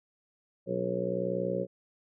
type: harmonic tone with a mistuned harmonic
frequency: 60.7 Hz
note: B1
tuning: 29 cents flat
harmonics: 2 / 3 / 4 / 5 / 6 / 7 / 8 / 9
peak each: -41 / -35 / -44 / -43 / -37 / -37 / -36 / -33 dBFS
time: 0.66-1.67 s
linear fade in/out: 50 ms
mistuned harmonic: 5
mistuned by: -120 cents
effects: none